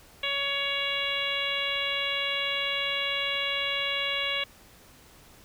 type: harmonic tone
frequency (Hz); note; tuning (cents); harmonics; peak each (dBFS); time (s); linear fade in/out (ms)
560; C#5; +18; 1 / 2 / 3 / 4 / 5 / 6 / 7; -37 / -38 / -37 / -32 / -32 / -32 / -38; 0.23-4.44; 5
effects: pink hiss -54 dBFS RMS until 5.44 s